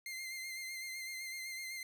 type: tone with vibrato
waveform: sawtooth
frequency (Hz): 2093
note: C7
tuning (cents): 0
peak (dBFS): -38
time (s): 0.06-1.83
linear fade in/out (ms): 2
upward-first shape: sine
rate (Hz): 7.9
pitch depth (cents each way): 29
effects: none